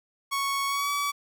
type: tone with pitch glide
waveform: sawtooth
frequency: 1108.7 to 1142.5 Hz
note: C#6 to D6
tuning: 0 to -48 cents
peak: -22 dBFS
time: 0.31-1.12 s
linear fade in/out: 20 ms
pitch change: +52 cents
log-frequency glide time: 0.67-0.9 s
effects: none

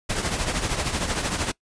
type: noise with tremolo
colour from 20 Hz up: pink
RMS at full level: -23 dBFS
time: 0.09-1.52 s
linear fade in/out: 10 ms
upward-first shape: triangle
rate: 13 Hz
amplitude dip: 65%
effects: noise-tail reverb RT60 0.1 s tail -22 dB re dry + resampled to 22050 Hz

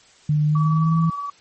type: tone with pitch glide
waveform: sine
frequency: 150.1 to 163.69 Hz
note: D3 to E3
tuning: +38 to -12 cents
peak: -15 dBFS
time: 0.29-1.1 s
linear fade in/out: 5 ms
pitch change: +150 cents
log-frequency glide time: 0.46-0.98 s
type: tone with tremolo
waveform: sine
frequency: 1143 Hz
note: D6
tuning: 47 cents flat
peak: -24 dBFS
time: 0.55-1.3 s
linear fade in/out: 5 ms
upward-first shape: sine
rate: 19 Hz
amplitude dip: 40%
effects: white hiss -52 dBFS RMS until 1.4 s + MP3 32 kbps

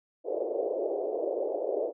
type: band-pass noise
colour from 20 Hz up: white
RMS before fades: -31 dBFS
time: 0.24-1.93 s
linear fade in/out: 50 ms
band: 360 to 620 Hz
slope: 48 dB/octave
effects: none

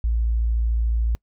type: tone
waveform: sine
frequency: 56.9 Hz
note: A#1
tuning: 41 cents flat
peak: -18 dBFS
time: 0.04-1.15 s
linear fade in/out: 0 ms
effects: noise-tail reverb RT60 0.1 s tail -26 dB re dry

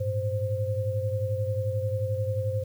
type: tone cluster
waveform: sine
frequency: 100.6 / 111.9 / 522 Hz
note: G2 / A2 / C5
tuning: +45 / +30 / -4 cents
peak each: -28 / -32 / -30 dBFS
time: 0-2.64 s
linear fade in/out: 10 ms
effects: 9-bit

